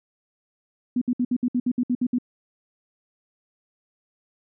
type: tone bursts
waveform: sine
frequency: 246.9 Hz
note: B3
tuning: in tune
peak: -19 dBFS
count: 11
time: 0.96-2.185 s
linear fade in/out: 5 ms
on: 55 ms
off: 62 ms
effects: none